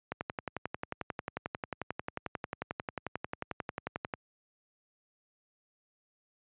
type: click train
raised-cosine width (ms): 0.5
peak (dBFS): -19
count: 46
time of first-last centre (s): 0.12-4.138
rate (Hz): 11.2
effects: high-pass 80 Hz 12 dB/octave + resampled to 8000 Hz